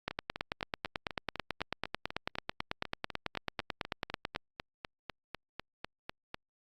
two click trains, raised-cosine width 0.3 ms, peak -16 / -22 dBFS, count 40 / 26, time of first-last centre 0.08-4.361 / 0.11-6.344 s, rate 9.11 / 4.01 Hz, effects Opus 48 kbps

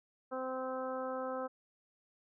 harmonic tone, 259.3 Hz, C4, 15 cents flat, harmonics 1 / 2 / 3 / 4 / 5 / 6, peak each -44 / -38 / -45 / -46 / -44 / -53 dBFS, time 0.31-1.48 s, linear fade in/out 20 ms, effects none

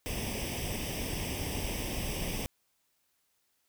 pink noise with comb filter, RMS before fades -35 dBFS, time 0.06-2.46 s, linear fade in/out 0 ms, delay 0.36 ms, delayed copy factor +0.8, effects white hiss -75 dBFS RMS until 3.68 s

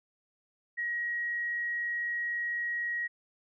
sine tone, 1898 Hz, A#6, 31 cents sharp, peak -30 dBFS, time 0.77-3.08 s, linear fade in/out 20 ms, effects none

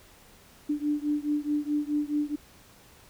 sine beating tone pair, 293.7 / 298.4 Hz, D4 / D4, 0 / +28 cents, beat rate 4.7 Hz, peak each -28 / -29 dBFS, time 0.69-2.36 s, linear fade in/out 10 ms, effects pink hiss -55 dBFS RMS until 3.09 s

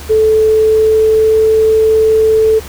sine tone with pitch glide, 436.5 to 439.5 Hz, A4 to A4, -14 to -2 cents, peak -6 dBFS, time 0.09-2.6 s, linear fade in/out 20 ms, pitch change +12 cents, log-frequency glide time 0.52-1.54 s, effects added 73 Hz sine -28 dBFS peak until 2.68 s + pink hiss -31 dBFS RMS until 2.68 s

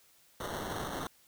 blue noise with sample-and-hold, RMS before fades -38 dBFS, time 0.4-1.07 s, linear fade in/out 2 ms, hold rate 2450 Hz, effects white hiss -64 dBFS RMS until 1.27 s

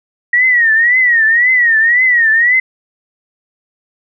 sine tone with vibrato, 1897 Hz, A#6, 30 cents sharp, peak -7 dBFS, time 0.33-2.6 s, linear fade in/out 5 ms, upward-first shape triangle, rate 1.9 Hz, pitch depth 150 cents each way, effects none

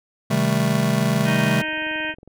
square chord, A half-diminished seventh, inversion first, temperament just, 132 / 158.4 / 198 / 220 Hz, C3 / Eb3 / G3 / A3, +16 / +31 / +18 / 0 cents, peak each -24 dBFS, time 0.3-1.62 s, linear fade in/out 10 ms
click train, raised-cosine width 2 ms, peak -32 dBFS, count 26, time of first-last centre 1.14-2.276 s, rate 22 Hz
harmonic tone, 311.1 Hz, D#4, in tune, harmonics 1 / 2 / 3 / 5 / 6 / 7 / 8 / 9 / 10, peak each -32 / -33 / -35 / -29 / -30 / -39 / -29 / -39 / -35 dBFS, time 1.24-2.15 s, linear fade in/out 50 ms
effects none

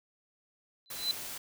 sine tone with exponential growth, 4029 Hz, B7, 34 cents sharp, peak -24 dBFS, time 0.86-1.11 s, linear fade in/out 0 ms, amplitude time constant 54 ms
white noise, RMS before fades -41 dBFS, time 0.9-1.38 s, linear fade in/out 5 ms
effects none

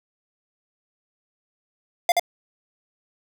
square tone with echo, 698.5 Hz, F5, in tune, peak -15 dBFS, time 2.09-2.12 s, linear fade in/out 2 ms, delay 76 ms, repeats 1, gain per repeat -2 dB, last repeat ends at 2.196 s, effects none

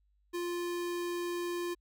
square tone, 349.2 Hz, F4, in tune, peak -34 dBFS, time 0.33-1.75 s, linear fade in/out 20 ms, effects added 50 Hz sine -68 dBFS peak until 1.8 s

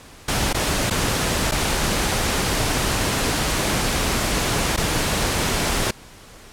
pink noise with dropouts, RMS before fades -21 dBFS, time 0.28-5.91 s, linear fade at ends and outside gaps 5 ms, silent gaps 0.53-0.544 / 0.9-0.907 / 1.513-1.519 / 4.764-4.774 s, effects pink hiss -44 dBFS RMS until 6.52 s + low-pass 11000 Hz 12 dB/octave

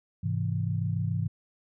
sine chord, Ab augmented, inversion none, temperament equal, 103.83 / 130.81 / 164.81 Hz, Ab2 / C3 / E3, 0 / 0 / 0 cents, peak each -29 / -32 / -31 dBFS, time 0.23-1.28 s, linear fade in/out 10 ms, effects none

